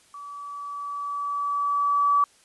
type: tone with level ramp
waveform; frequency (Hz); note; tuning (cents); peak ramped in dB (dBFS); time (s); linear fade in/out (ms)
sine; 1148; D6; -40; -37 to -16; 0.14-2.24; 2
effects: white hiss -58 dBFS RMS until 2.44 s + resampled to 24000 Hz